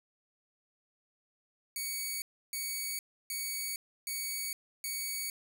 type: tone bursts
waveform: 5% pulse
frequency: 2243 Hz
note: C#7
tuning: 20 cents sharp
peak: -25 dBFS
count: 5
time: 1.76-5.3 s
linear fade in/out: 2 ms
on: 460 ms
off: 310 ms
effects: none